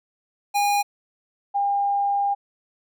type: tone pair in turn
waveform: square / sine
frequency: 816 / 803.8 Hz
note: G#5 / G5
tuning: -31 / +43 cents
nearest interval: unison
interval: 26 cents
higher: first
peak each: -19 dBFS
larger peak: neither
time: 0.54-0.83 / 1.54-2.35 s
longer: second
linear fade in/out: 20 ms
effects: none